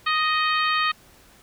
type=harmonic tone with a mistuned harmonic; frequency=622.3 Hz; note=D#5; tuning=in tune; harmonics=2 / 3 / 4 / 5 / 6 / 7; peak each=-22 / -26 / -28 / -30 / -32 / -33 dBFS; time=0.06-0.92 s; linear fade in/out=10 ms; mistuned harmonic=4; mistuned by=+16 cents; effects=pink hiss -53 dBFS RMS until 1.42 s